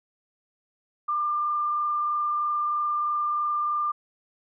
sine tone with frequency modulation, 1194 Hz, D6, 28 cents sharp, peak -23 dBFS, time 1.08-3.92 s, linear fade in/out 10 ms, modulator 23.1 Hz, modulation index 0.43, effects none

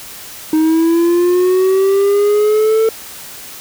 triangle linear sweep, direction up, 311.1 to 448.1 Hz, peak -7 dBFS, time 0.53-2.89 s, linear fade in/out 2 ms, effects white hiss -32 dBFS RMS until 3.6 s

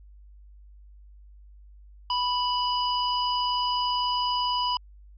harmonic tone, 987.8 Hz, B5, in tune, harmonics 1 / 3 / 5, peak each -25 / -30 / -32 dBFS, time 2.1-4.77 s, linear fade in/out 2 ms, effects added 50 Hz sine -47 dBFS peak until 5.17 s

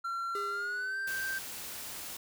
triangle tone with pitch glide, 1365 to 1568 Hz, F6 to G6, -40 to 0 cents, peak -31 dBFS, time 0.04-1.39 s, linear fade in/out 10 ms, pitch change +240 cents, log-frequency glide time 0.48-0.99 s
square tone with exponential decay, 405.2 Hz, G#4, 43 cents flat, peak -37 dBFS, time 0.35-1.55 s, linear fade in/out 2 ms, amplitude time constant 260 ms
white noise, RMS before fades -42 dBFS, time 1.07-2.17 s, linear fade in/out 5 ms
effects none

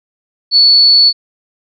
sine tone, 4435 Hz, C#8, in tune, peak -4 dBFS, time 0.51-1.13 s, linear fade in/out 50 ms, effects none

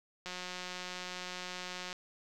click train, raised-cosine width 0.2 ms, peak -24 dBFS, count 303, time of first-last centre 0.26-1.929 s, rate 181 Hz, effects 11-bit

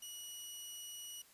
15% pulse tone, 2920 Hz, F#7, 24 cents flat, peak -39 dBFS, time 0.02-1.22 s, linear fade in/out 5 ms, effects white hiss -64 dBFS RMS until 1.33 s + resampled to 32000 Hz

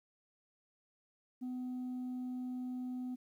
sine tone, 251.7 Hz, B3, 33 cents sharp, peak -35 dBFS, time 1.41-3.16 s, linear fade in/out 20 ms, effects tanh soft clip ceiling -37 dBFS + 12-bit

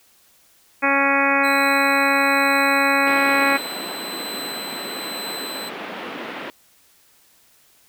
harmonic tone, 277.2 Hz, C#4, in tune, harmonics 1 / 2 / 3 / 4 / 5 / 6 / 7 / 8 / 9, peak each -24 / -24 / -24 / -24 / -24 / -24 / -24 / -24 / -24 dBFS, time 0.82-3.58 s, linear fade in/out 20 ms
sawtooth tone with tremolo, 4031 Hz, B7, 35 cents sharp, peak -26 dBFS, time 1.43-5.7 s, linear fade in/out 20 ms, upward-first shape triangle, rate 1.1 Hz, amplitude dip 30%
pink band-pass noise, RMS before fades -32 dBFS, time 3.07-6.5 s, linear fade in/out 0 ms, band 230 to 3200 Hz, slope 24 dB/octave
effects white hiss -56 dBFS RMS until 7.88 s

